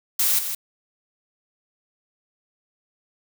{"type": "noise with echo", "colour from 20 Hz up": "blue", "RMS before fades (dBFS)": -20, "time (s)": [0.19, 0.39], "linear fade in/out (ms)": 5, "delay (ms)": 160, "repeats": 1, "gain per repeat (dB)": -8, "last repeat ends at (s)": 0.55, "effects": []}